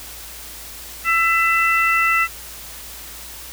harmonic tone, 667 Hz, E5, 20 cents sharp, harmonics 2 / 3 / 4, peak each -18 / -18 / -20 dBFS, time 1.04-2.28 s, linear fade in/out 50 ms, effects added 57 Hz sine -43 dBFS peak until 3.52 s + white hiss -36 dBFS RMS until 3.52 s

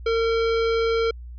square tone, 456.1 Hz, A#4, 38 cents flat, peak -20 dBFS, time 0.06-1.11 s, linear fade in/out 5 ms, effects added 60 Hz sine -35 dBFS peak until 1.38 s + resampled to 11025 Hz

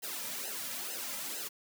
white noise with flanger, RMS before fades -39 dBFS, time 0.02-1.49 s, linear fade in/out 20 ms, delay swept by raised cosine 0.86 to 2.76 ms, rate 2.2 Hz, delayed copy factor -1, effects high-pass 200 Hz 12 dB/octave

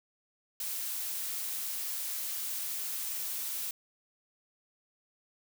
blue noise, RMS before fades -36 dBFS, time 0.6-3.71 s, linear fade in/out 2 ms, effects none

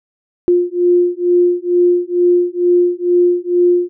sine beating tone pair, 352.2 / 354.4 Hz, F4 / F4, +15 / +25 cents, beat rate 2.2 Hz, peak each -13 dBFS, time 0.48-3.89 s, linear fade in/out 0 ms, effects none

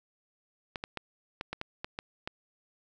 clicks, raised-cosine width 0.3 ms, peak -19 dBFS, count 9, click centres 0.758 / 0.839 / 0.973 / 1.411 / 1.53 / 1.614 / 1.845 / 1.989 / 2.275 s, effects none

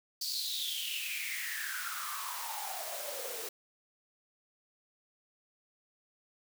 white noise with high-pass filter sweep, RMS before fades -38 dBFS, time 0.21-3.49 s, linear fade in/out 5 ms, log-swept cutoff 4800 to 420 Hz, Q 8.7, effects none

